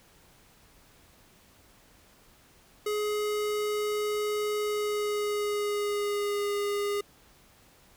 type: tone with pitch glide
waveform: square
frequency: 419.8 to 408.3 Hz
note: G#4 to G#4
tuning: +19 to -29 cents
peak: -28 dBFS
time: 2.86-7.01 s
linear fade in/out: 5 ms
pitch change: -48 cents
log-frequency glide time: 4.62-6.53 s
effects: pink hiss -59 dBFS RMS until 7.96 s